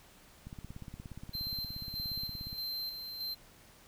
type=click train; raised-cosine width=5 ms; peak=-32 dBFS; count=36; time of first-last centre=0.47-2.529 s; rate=17 Hz
type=tone with tremolo; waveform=square; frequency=4122 Hz; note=C8; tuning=27 cents flat; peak=-36 dBFS; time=1.33-3.35 s; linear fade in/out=20 ms; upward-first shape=square; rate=1.6 Hz; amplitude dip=45%
effects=pink hiss -59 dBFS RMS until 3.87 s